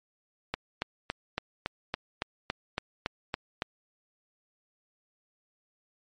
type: click train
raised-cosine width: 0.3 ms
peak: -13 dBFS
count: 12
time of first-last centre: 0.54-3.621 s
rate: 3.57 Hz
effects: MP3 48 kbps